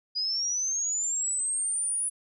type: linear sweep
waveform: sine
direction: up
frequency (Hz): 4887 to 9910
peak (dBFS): -26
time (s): 0.15-2.1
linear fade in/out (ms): 20
effects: none